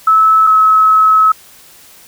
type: tone pair in turn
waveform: sine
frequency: 1302 / 1288.5 Hz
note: E6 / E6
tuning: -22 / -40 cents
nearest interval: unison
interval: 18 cents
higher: first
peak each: -5 dBFS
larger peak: neither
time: 0.07-0.47 / 0.47-1.32 s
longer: second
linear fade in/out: 5 ms
effects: white hiss -41 dBFS RMS until 2.07 s